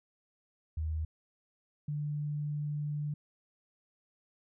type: tone pair in turn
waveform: sine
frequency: 78.7 / 147.92 Hz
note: D#2 / D3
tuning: +20 / +13 cents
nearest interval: major seventh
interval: 1093 cents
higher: second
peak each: -31 / -32 dBFS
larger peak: first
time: 0.77-1.05 / 1.88-3.14 s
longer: second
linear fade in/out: 5 ms
effects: none